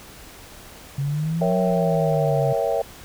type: exponential two-way sweep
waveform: sine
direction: up then down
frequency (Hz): 136.5 to 184.1 to 136.5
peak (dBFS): -21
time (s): 0.98-2.53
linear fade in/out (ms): 5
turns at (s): 1.58
type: chord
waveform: sine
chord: A# diminished seventh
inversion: none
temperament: equal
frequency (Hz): 466.2 / 554.4 / 659.3 / 784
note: A#4 / C#5 / E5 / G5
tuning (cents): 0 / 0 / 0 / 0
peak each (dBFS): -25 / -24 / -24 / -28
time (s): 1.41-2.82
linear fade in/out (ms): 5
effects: pink hiss -43 dBFS RMS until 3.04 s